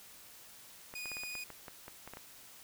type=clicks; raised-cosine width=0.5 ms; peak=-31 dBFS; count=12; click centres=0.939 / 1.057 / 1.117 / 1.169 / 1.235 / 1.353 / 1.503 / 1.682 / 1.881 / 2.076 / 2.136 / 2.171 s
type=tone; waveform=sawtooth; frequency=2472 Hz; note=D#7; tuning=12 cents flat; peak=-37 dBFS; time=0.95-1.44 s; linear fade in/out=5 ms
effects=white hiss -55 dBFS RMS until 2.63 s